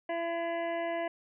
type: harmonic tone with a mistuned harmonic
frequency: 337 Hz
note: E4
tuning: 38 cents sharp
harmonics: 1 / 2 / 3 / 5 / 6 / 7 / 8 / 9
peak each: -38 / -32 / -43 / -44 / -43 / -52 / -56 / -52 dBFS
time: 0.09-1.08 s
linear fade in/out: 5 ms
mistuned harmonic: 9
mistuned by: -56 cents
effects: none